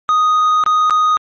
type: tone with dropouts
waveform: triangle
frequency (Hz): 1244.5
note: D#6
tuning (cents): 0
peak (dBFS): -8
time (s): 0.09-1.17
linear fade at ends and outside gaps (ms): 0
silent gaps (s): 0.638-0.663 / 0.898-0.907
effects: MP3 32 kbps